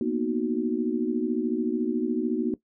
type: chord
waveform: sine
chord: B major seventh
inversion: third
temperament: equal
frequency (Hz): 233.1 / 246.9 / 311.1 / 370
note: A#3 / B3 / D#4 / F#4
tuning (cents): 0 / 0 / 0 / 0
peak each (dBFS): -29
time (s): 0.01-2.54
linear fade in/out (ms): 2
effects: noise-tail reverb RT60 0.1 s tail -17 dB re dry